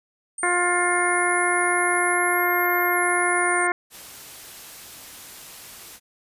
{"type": "linear two-way sweep", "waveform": "sine", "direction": "up then down", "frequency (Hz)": [8750, 11840, 8750], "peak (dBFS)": -29, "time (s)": [0.38, 3.67], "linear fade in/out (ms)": 2, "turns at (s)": 2.79}
{"type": "harmonic tone", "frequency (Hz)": 353.9, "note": "F4", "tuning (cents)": 23, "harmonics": [1, 2, 3, 4, 5, 6], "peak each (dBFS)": [-26, -26, -26, -26, -26, -26], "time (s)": [0.43, 3.72], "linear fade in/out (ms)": 2}
{"type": "noise", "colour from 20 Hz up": "white", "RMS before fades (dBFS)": -41, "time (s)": [3.9, 6], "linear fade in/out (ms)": 50}
{"effects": ["resampled to 32000 Hz"]}